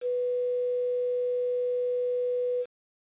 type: tone with quantisation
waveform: sine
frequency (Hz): 493.9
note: B4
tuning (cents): 0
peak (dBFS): -25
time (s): 0.01-2.66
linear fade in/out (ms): 50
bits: 8
effects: resampled to 8000 Hz